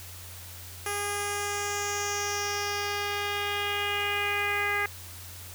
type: tone with low-pass filter sweep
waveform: 10% pulse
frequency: 408.8 Hz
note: G#4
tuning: 27 cents flat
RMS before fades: -30 dBFS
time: 0.86-4.86 s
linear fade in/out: 2 ms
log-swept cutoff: 11000 to 2000 Hz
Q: 3.3
effects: added 89 Hz sine -45 dBFS peak until 5.54 s + white hiss -45 dBFS RMS until 5.54 s